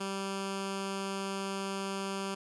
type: tone with notch filter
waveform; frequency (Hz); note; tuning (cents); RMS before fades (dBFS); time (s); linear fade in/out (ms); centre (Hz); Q
10% pulse; 195; G3; -9; -36; 0-2.35; 10; 680; 2
effects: resampled to 24000 Hz + 11-bit